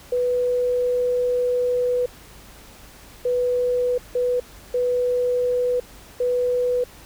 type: tone bursts at uneven times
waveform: sine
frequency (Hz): 493.9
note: B4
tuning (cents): 0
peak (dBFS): -18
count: 5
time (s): 0.12-2.06 / 3.25-3.98 / 4.15-4.4 / 4.74-5.8 / 6.2-6.84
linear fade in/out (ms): 5
effects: added 50 Hz sine -50 dBFS peak until 7.05 s + pink hiss -46 dBFS RMS until 7.05 s

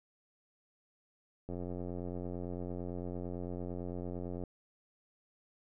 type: click train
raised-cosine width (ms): 2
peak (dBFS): -28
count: 263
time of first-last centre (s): 1.49-4.437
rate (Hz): 88.9
effects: none

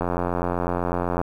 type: click train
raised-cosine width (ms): 1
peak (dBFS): -10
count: 107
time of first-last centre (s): 0.01-1.215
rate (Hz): 88
effects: 8-bit

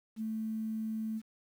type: tone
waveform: sine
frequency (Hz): 220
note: A3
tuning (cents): 0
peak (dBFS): -33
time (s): 0.16-1.22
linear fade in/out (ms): 50
effects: 10-bit

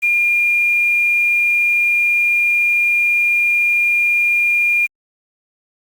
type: tone with quantisation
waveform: sine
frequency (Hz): 2409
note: D7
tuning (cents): +43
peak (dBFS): -12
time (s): 0.02-4.87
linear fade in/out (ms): 20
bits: 6
effects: Opus 48 kbps

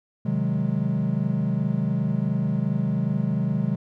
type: chord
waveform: triangle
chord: Ab dominant seventh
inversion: first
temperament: equal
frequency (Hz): 130.81 / 155.56 / 185 / 207.7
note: C3 / Eb3 / Gb3 / Ab3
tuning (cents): 0 / 0 / 0 / 0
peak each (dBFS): -25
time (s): 0.25-3.76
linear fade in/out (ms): 10
effects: none

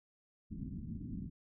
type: low-pass noise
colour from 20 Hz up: white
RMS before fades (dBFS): -43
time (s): 0.5-1.3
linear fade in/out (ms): 20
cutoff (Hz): 270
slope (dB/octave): 48
effects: none

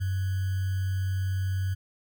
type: tone with sample-and-hold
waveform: sine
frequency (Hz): 94.6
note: F#2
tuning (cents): +39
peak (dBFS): -25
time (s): 0-1.75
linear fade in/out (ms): 20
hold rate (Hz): 1575
effects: none

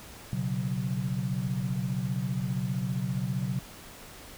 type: chord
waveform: sine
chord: B suspended second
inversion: none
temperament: equal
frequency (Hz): 123.47 / 138.59 / 185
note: B2 / C#3 / F#3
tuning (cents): 0 / 0 / 0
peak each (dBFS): -32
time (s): 0.33-3.59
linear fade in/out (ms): 0
effects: pink hiss -47 dBFS RMS until 4.37 s

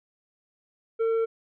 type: tone with tanh clipping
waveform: sine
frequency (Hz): 452.7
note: A4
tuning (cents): +49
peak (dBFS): -23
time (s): 0.99-1.26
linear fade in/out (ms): 20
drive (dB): 6
effects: none

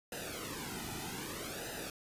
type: noise with flanger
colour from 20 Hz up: pink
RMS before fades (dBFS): -42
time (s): 0.12-1.9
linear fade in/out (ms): 2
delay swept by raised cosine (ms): 0.89 to 1.85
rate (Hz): 0.63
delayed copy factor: -0.8
effects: resampled to 32000 Hz

